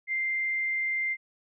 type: tone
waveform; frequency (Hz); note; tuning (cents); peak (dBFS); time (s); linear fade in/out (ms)
sine; 2093; C7; 0; -26; 0.07-1.17; 50
effects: none